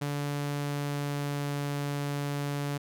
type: tone with pitch glide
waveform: sawtooth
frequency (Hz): 144.2 to 143.37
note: D3 to D3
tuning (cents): -31 to -41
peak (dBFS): -26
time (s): 0.01-2.78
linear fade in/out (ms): 10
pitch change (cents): -10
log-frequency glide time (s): 0.55-1.6
effects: none